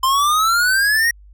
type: exponential sweep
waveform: square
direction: up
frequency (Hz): 1036 to 1900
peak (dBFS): -14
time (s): 0.03-1.11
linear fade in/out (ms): 5
effects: added 50 Hz sine -41 dBFS peak until 1.33 s